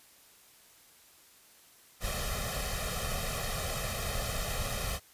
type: noise with comb filter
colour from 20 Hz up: pink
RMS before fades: -34 dBFS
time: 2-5 s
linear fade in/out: 50 ms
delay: 1.6 ms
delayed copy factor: +0.95
effects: white hiss -59 dBFS RMS until 5.13 s + resampled to 32000 Hz